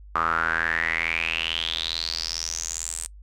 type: tone with band-pass filter sweep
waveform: sawtooth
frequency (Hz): 82.3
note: E2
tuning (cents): -2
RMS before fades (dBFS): -27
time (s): 0.15-3.07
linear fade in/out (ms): 5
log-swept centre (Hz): 1200 to 8600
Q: 8.3
effects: noise-tail reverb RT60 0.1 s tail -25 dB re dry + added 50 Hz sine -42 dBFS peak until 3.22 s